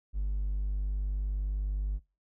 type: tone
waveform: triangle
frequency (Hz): 49.82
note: G1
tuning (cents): +29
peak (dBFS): -25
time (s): 0.13-2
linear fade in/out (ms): 50
effects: noise-tail reverb RT60 0.3 s tail -26 dB re dry + tanh soft clip ceiling -24 dBFS